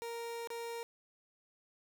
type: tone with dropouts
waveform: 30% pulse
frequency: 466.2 Hz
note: A#4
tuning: in tune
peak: -37 dBFS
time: 0.02-0.83 s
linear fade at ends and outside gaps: 0 ms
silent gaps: 0.473-0.503 s
effects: none